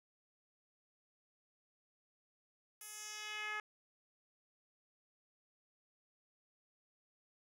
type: tone with band-pass filter sweep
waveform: 10% pulse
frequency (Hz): 424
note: G#4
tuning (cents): +36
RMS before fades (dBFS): -45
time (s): 2.81-3.6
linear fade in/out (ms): 2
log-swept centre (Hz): 12000 to 1600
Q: 1.5
effects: none